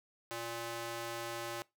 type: tone with high-pass filter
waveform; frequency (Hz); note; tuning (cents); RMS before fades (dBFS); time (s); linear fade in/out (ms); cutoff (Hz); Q
square; 116.54; A#2; 0; -41; 0.31-1.62; 0; 470; 0.73
effects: noise-tail reverb RT60 0.2 s tail -21 dB re dry